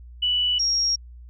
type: tone pair in turn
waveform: sine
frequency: 2960 / 5588 Hz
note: F#7 / F8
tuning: 0 / 0 cents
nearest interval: major seventh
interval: 1100 cents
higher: second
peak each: -19 / -19 dBFS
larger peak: neither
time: 0.22-0.59 / 0.59-0.96 s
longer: neither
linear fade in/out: 10 ms
effects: added 60 Hz sine -40 dBFS peak until 1.29 s